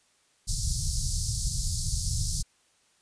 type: band-stop noise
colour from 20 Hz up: pink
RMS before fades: -28 dBFS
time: 0.47-2.43 s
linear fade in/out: 20 ms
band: 150 to 4500 Hz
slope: 48 dB/octave
effects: white hiss -66 dBFS RMS until 3.01 s + resampled to 22050 Hz